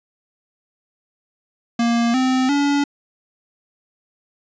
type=tone with pitch steps; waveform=square; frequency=234.3 / 258.5 / 285.1 Hz; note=A#3 / C4 / C#4; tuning=+9 / -21 / +49 cents; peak=-16 dBFS; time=1.79-2.84 s; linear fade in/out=5 ms; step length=350 ms; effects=resampled to 16000 Hz + 9-bit